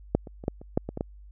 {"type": "clicks", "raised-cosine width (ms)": 2, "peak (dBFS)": [-7, -27, -26, -12, -30, -9, -19, -19, -14], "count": 9, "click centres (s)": [0.15, 0.272, 0.439, 0.481, 0.615, 0.775, 0.89, 0.974, 1.009], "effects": ["added 50 Hz sine -45 dBFS peak until 1.31 s"]}